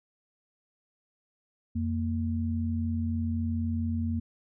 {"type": "tone pair together", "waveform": "sine", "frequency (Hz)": [87.9, 231], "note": ["F2", "A#3"], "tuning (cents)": [12, -16], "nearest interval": "octave + perfect fourth", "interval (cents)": 1672, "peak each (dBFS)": [-29, -30], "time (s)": [1.75, 4.2], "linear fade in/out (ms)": 10, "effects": []}